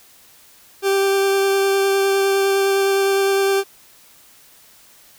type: tone with vibrato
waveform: 40% pulse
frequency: 392 Hz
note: G4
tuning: in tune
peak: -14 dBFS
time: 0.82-3.64 s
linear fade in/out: 50 ms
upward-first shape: sine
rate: 9.8 Hz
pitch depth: 9 cents each way
effects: white hiss -49 dBFS RMS until 5.18 s